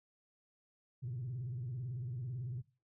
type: tone with vibrato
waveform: sine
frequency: 124 Hz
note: B2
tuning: 7 cents sharp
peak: -37 dBFS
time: 1.02-2.62 s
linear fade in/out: 20 ms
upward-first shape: square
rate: 18 Hz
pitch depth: 140 cents each way
effects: noise-tail reverb RT60 0.3 s tail -18 dB re dry + tanh soft clip ceiling -35 dBFS